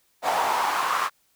brown noise with high-pass filter sweep, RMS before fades -24 dBFS, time 0.22-1.1 s, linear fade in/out 50 ms, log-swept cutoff 770 to 1200 Hz, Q 4.3, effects white hiss -66 dBFS RMS until 1.35 s

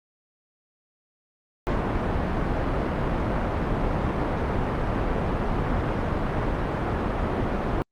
pink low-pass noise, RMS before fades -25 dBFS, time 1.67-7.82 s, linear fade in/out 0 ms, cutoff 1300 Hz, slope 12 dB/octave, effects Opus 48 kbps

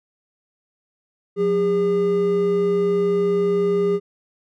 triangle tone pair together, 179.5 / 405.3 Hz, F3 / G#4, +48 / -42 cents, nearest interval octave + major second, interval 1410 cents, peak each -23 / -15 dBFS, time 1.36-4 s, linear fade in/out 50 ms, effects none

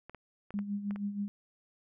clicks, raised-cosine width 0.5 ms, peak -31 dBFS, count 6, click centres 0.096 / 0.147 / 0.506 / 0.59 / 0.909 / 0.96 s
sine tone with tremolo, 202.9 Hz, G#3, 40 cents flat, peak -30 dBFS, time 0.54-1.28 s, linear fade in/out 0 ms, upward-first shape sine, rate 6.3 Hz, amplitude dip 65%
effects none

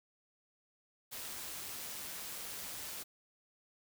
white noise with amplitude modulation, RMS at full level -43 dBFS, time 1.11-3.04 s, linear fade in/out 20 ms, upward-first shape sine, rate 151 Hz, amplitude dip 25%, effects none

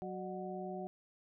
harmonic tone with a mistuned harmonic, 185 Hz, F#3, in tune, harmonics 1 / 2 / 3 / 4, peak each -44 / -44 / -47 / -45 dBFS, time 0.02-0.87 s, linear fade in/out 0 ms, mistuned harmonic 3, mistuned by +140 cents, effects none

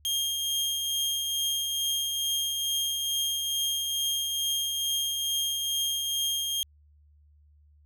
sawtooth tone with tremolo, 3223 Hz, G7, 47 cents sharp, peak -22 dBFS, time 0.05-6.63 s, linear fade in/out 0 ms, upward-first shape triangle, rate 2.3 Hz, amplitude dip 35%, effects added 74 Hz sine -56 dBFS peak until 7.85 s

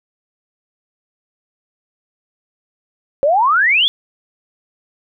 sine exponential sweep, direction up, 535 to 3520 Hz, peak -10 dBFS, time 3.23-3.88 s, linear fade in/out 0 ms, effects none

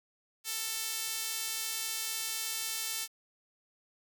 sawtooth tone with high-pass filter, 443.8 Hz, A4, 15 cents sharp, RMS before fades -36 dBFS, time 0.44-3.08 s, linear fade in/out 50 ms, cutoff 4100 Hz, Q 0.56, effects 10-bit

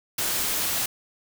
white noise, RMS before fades -26 dBFS, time 0.18-0.86 s, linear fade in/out 5 ms, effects none

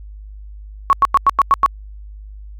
sine tone bursts, 1108.7 Hz, C#6, in tune, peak -7 dBFS, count 7, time 0.9-1.661 s, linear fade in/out 0 ms, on 29 ms, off 93 ms, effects added 51 Hz sine -32 dBFS peak until 2.59 s

